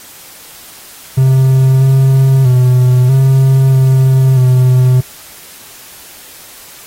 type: tone with pitch steps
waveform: triangle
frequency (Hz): 132 / 133.8 / 126 / 133.6 / 132 / 127.4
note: C3 / C3 / B2 / C3 / C3 / C3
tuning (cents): +16 / +39 / +35 / +36 / +16 / -46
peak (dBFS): -3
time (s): 1.17-5.01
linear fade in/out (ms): 10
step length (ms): 640
effects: white hiss -35 dBFS RMS until 6.86 s + AAC 48 kbps